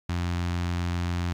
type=tone with notch filter; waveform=sawtooth; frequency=87.31 Hz; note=F2; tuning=in tune; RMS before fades=-28 dBFS; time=0.09-1.33 s; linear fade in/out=5 ms; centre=490 Hz; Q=1.1; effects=low-pass 6000 Hz 12 dB/octave + 10-bit